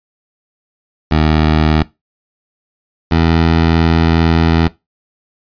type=tone pair in turn; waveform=15% pulse; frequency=77.78 / 82.25 Hz; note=D#2 / E2; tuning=0 / -3 cents; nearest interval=minor second; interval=97 cents; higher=second; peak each=-3 dBFS; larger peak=neither; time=1.11-1.83 / 3.11-4.68 s; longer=second; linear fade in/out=5 ms; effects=noise-tail reverb RT60 0.2 s tail -19 dB re dry + resampled to 11025 Hz